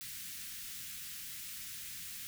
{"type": "band-stop noise", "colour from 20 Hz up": "white", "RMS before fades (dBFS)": -45, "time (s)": [0.01, 2.27], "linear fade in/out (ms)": 0, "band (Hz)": [230, 1600], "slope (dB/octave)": 24, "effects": []}